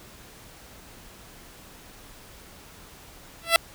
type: tone with exponential growth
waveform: 10% pulse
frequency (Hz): 669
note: E5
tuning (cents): +25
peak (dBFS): -3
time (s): 3.42-3.56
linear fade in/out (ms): 1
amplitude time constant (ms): 29
effects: pink hiss -48 dBFS RMS until 3.74 s